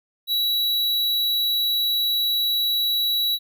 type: tone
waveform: square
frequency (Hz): 3910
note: B7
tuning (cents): -18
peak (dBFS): -20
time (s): 0.27-3.39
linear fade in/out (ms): 50
effects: none